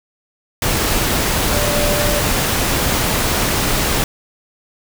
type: tone in noise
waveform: sine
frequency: 587.3 Hz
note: D5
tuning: in tune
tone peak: -20 dBFS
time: 1.54-2.2 s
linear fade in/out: 2 ms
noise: pink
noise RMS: -17 dBFS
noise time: 0.62-4.04 s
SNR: -6 dB
effects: none